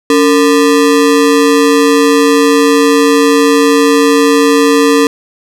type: ring-modulated tone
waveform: square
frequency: 370 Hz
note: F#4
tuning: in tune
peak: -3 dBFS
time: 0.1-5.07 s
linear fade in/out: 2 ms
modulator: 86.3 Hz
effects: low-pass 11000 Hz 12 dB/octave + 7-bit